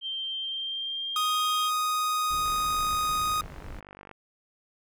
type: tone with pitch glide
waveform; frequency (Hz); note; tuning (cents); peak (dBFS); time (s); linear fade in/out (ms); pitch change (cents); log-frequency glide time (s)
sine; 3146 to 3216; G7 to G7; +6 to +44; -30; 0.01-1.71; 50; +38; 0.32-1.35
type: tone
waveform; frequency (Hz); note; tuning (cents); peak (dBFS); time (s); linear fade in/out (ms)
45% pulse; 1244.5; D#6; 0; -25; 1.16-3.41; 2
type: noise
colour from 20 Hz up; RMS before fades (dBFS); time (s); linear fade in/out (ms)
brown; -41; 2.3-3.8; 5
type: click train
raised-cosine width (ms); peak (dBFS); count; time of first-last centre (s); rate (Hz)
0.5; -30; 82; 2.46-4.113; 49
effects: none